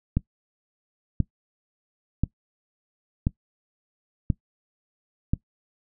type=click train; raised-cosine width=5 ms; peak=-9 dBFS; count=6; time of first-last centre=0.17-5.335 s; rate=0.968 Hz; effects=noise-tail reverb RT60 0.1 s tail -20 dB re dry